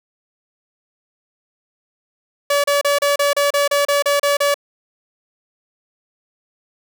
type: tone bursts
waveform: sawtooth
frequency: 572 Hz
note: D5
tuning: 46 cents flat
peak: -10 dBFS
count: 12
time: 2.5-4.543 s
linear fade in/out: 5 ms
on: 140 ms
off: 33 ms
effects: none